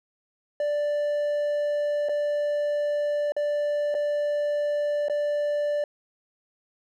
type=tone with dropouts; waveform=triangle; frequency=587.3 Hz; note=D5; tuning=in tune; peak=-21 dBFS; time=0.6-5.84 s; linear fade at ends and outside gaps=2 ms; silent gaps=2.087-2.093 / 3.321-3.365 / 3.943-3.949 / 5.084-5.097 s; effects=none